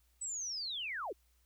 sine linear sweep, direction down, 8050 to 300.3 Hz, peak -37 dBFS, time 0.21-1.13 s, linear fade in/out 10 ms, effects added 60 Hz sine -69 dBFS peak until 1.45 s + white hiss -75 dBFS RMS until 1.45 s

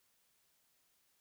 silence, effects white hiss -75 dBFS RMS until 1.2 s

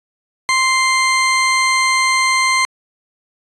40% pulse tone pair together, 1046.5 / 2093 Hz, C6 / C7, 0 / 0 cents, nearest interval octave, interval 1200 cents, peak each -15 dBFS, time 0.49-2.65 s, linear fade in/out 0 ms, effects resampled to 24000 Hz

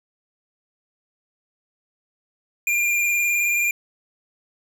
square tone with vibrato, 2399 Hz, D7, 36 cents sharp, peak -19 dBFS, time 2.67-3.71 s, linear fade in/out 2 ms, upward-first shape sine, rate 19 Hz, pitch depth 23 cents each way, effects none

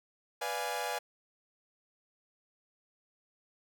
sawtooth chord, B diminished seventh, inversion none, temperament equal, 493.9 / 587.3 / 698.5 / 830.6 Hz, B4 / D5 / F5 / Ab5, 0 / 0 / 0 / 0 cents, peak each -36 / -37 / -36 / -33 dBFS, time 0.41-0.99 s, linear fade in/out 10 ms, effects none

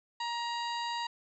harmonic tone with a mistuned harmonic, 943 Hz, A#5, 20 cents sharp, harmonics 1 / 2 / 3 / 4 / 5 / 7 / 8, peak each -34 / -42 / -43 / -43 / -44 / -54 / -56 dBFS, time 0.2-1.07 s, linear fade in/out 5 ms, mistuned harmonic 4, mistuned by +32 cents, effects none

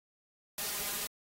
white noise with comb filter, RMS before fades -36 dBFS, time 0.58-1.07 s, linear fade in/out 2 ms, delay 4.9 ms, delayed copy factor +0.9, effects AAC 48 kbps

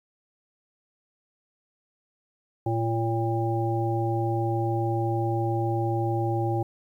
harmonic tone with a mistuned harmonic, 114.2 Hz, A#2, 35 cents flat, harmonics 1 / 3 / 5 / 7, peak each -26 / -28 / -35 / -30 dBFS, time 2.66-6.63 s, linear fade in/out 5 ms, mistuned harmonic 5, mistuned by -16 cents, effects 10-bit

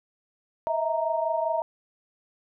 sine tone cluster, 637 / 662 / 929 Hz, D#5 / E5 / A#5, +41 / +7 / -6 cents, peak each -28 dBFS, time 0.67-1.62 s, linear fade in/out 0 ms, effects none

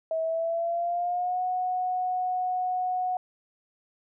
sine tone with pitch glide, 646 to 733.5 Hz, E5 to F#5, -35 to -15 cents, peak -25 dBFS, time 0.11-3.17 s, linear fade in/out 2 ms, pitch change +220 cents, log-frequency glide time 0.21-1.42 s, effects none

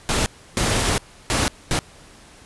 pink noise bursts at uneven times, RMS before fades -20 dBFS, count 4, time 0.09-0.26 / 0.57-0.98 / 1.3-1.48 / 1.71-1.79 s, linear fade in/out 0 ms, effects pink hiss -47 dBFS RMS until 2.45 s + resampled to 24000 Hz

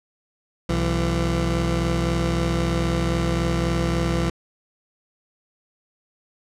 20% pulse tone pair together, 63.8 / 168.22 Hz, C2 / E3, -43 / +35 cents, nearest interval octave + perfect fourth, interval 1678 cents, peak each -18 dBFS, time 0.69-4.3 s, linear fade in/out 5 ms, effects low-pass 8000 Hz 12 dB/octave

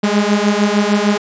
sawtooth beating tone pair, 203.5 / 210.1 Hz, G#3 / G#3, -35 / +20 cents, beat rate 6.6 Hz, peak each -11 dBFS, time 0.03-1.18 s, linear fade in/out 10 ms, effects resampled to 16000 Hz

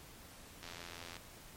click train, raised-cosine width 0.2 ms, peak -29 dBFS, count 47, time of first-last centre 0.63-1.167 s, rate 85.7 Hz, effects pink hiss -55 dBFS RMS until 1.56 s + MP3 64 kbps

